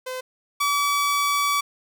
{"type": "tone pair in turn", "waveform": "sawtooth", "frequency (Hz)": [512, 1145.1], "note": ["C5", "D6"], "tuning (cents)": [-38, -44], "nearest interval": "octave + major second", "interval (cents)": 1394, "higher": "second", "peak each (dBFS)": [-25, -16], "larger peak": "second", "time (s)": [[0.06, 0.21], [0.6, 1.61]], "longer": "second", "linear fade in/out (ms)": 10, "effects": []}